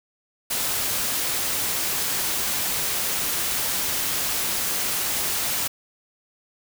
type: noise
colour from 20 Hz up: white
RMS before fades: -25 dBFS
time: 0.5-5.68 s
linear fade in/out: 10 ms
effects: none